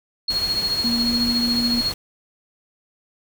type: tone with tremolo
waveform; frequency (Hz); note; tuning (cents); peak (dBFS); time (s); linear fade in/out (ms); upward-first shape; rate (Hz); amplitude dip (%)
sine; 4305; C8; +49; -17; 0.28-1.92; 5; triangle; 14; 65
type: noise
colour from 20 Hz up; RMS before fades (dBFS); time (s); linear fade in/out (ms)
pink; -32; 0.3-1.94; 5
type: tone with pitch glide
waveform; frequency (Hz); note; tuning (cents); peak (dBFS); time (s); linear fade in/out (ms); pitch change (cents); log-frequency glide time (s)
sine; 235.8 to 238.7; A#3 to A#3; +20 to +41; -21; 0.84-1.81; 5; +21; 0.97-1.19
effects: none